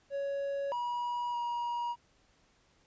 triangle tone with pitch steps, 558 / 965 / 954 Hz, C#5 / B5 / A#5, +11 / -40 / +40 cents, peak -30 dBFS, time 0.1-1.96 s, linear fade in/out 50 ms, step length 620 ms, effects pink hiss -68 dBFS RMS until 2.86 s + resampled to 16000 Hz

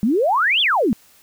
sine exponential two-way sweep, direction up then down, 196 to 3564 to 196 Hz, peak -14 dBFS, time 0.03-0.93 s, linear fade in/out 0 ms, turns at 0.61 s, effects white hiss -52 dBFS RMS until 1.22 s

